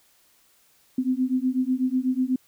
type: beating tone pair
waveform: sine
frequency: 252.8 / 260.9 Hz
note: B3 / C4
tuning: +41 / -5 cents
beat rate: 8.1 Hz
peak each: -24 dBFS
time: 0.98-2.36 s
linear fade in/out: 5 ms
effects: white hiss -61 dBFS RMS until 2.47 s